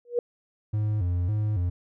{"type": "tone with exponential growth", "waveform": "sine", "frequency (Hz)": 480.5, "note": "B4", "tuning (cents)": -48, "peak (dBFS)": -17, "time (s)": [0.05, 0.19], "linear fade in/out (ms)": 2, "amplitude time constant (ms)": 29}
{"type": "tone with vibrato", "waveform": "triangle", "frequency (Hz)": 97, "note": "G2", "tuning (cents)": -18, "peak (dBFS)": -21, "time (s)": [0.73, 1.7], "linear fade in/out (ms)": 10, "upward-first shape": "square", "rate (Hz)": 1.8, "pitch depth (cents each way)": 160}
{"effects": []}